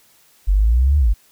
sine exponential two-way sweep, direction up then down, 45.25 to 75.1 to 45.25 Hz, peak -11 dBFS, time 0.47-1.14 s, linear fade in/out 20 ms, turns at 0.98 s, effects white hiss -54 dBFS RMS until 1.31 s

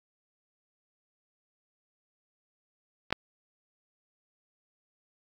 clicks, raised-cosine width 0.3 ms, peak -24 / -6 dBFS, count 2, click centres 3.106 / 3.126 s, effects AAC 64 kbps

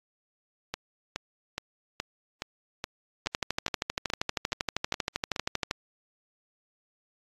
two click trains, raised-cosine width 0.2 ms, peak -14 / -10 dBFS, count 12 / 32, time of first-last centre 0.74-5.362 / 3.27-5.711 s, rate 2.38 / 12.7 Hz, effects AAC 32 kbps

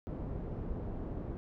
pink low-pass noise, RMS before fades -39 dBFS, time 0.07-1.37 s, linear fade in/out 0 ms, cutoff 470 Hz, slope 12 dB/octave, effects none

